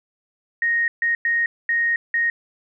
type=tone bursts at uneven times; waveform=sine; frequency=1864.7 Hz; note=A#6; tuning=in tune; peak=-17 dBFS; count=5; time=0.62-0.88 / 1.02-1.15 / 1.25-1.46 / 1.69-1.96 / 2.14-2.3 s; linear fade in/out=2 ms; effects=none